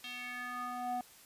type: tone with band-pass filter sweep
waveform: square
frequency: 246.9 Hz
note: B3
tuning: in tune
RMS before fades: -40 dBFS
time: 0.04-1.01 s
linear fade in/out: 2 ms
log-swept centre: 3200 to 650 Hz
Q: 3.5
effects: white hiss -58 dBFS RMS until 1.25 s + resampled to 32000 Hz